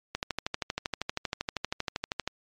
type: click train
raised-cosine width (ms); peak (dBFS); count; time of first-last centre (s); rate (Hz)
0.2; -12; 28; 0.15-2.276; 12.7
effects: low-pass 7000 Hz 12 dB/octave + MP3 96 kbps